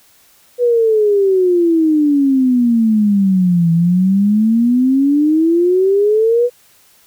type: exponential two-way sweep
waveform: sine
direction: down then up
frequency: 493.9 to 164.81 to 493.9 Hz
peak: -9 dBFS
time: 0.58-6.5 s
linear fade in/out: 50 ms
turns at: 3.72 s
effects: white hiss -50 dBFS RMS until 7.06 s